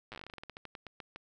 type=slowing click train; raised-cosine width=0.3 ms; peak=-28 dBFS; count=21; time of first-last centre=0.12-1.16 s; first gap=8 ms; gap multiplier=1.17; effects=none